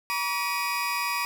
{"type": "tone cluster", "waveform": "30% pulse", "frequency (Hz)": [960, 1139, 2481], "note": ["B5", "C#6", "D#7"], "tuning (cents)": [-49, 47, -6], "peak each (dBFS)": -28, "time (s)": [0.1, 1.25], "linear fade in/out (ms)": 0, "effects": []}